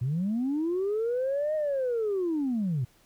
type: linear two-way sweep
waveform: sine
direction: up then down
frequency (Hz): 115.1 to 626 to 115.1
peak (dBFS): -24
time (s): 0.01-2.85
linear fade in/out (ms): 10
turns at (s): 1.55
effects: tanh soft clip ceiling -22 dBFS + pink hiss -62 dBFS RMS until 3.05 s